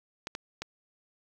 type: clicks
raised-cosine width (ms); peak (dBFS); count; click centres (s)
0.2; -18; 3; 0.271 / 0.351 / 0.62
effects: 8-bit